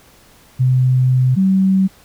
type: tone pair in turn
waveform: sine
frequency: 128.2 / 190.9 Hz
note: C3 / G3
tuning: -35 / -46 cents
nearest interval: perfect fifth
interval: 689 cents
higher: second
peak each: -10 dBFS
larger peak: neither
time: 0.59-1.36 / 1.36-1.88 s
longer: first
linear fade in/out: 20 ms
effects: pink hiss -48 dBFS RMS until 2.04 s